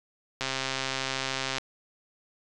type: click train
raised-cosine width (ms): 0.2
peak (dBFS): -12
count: 157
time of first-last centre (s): 0.41-1.583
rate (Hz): 133
effects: resampled to 24000 Hz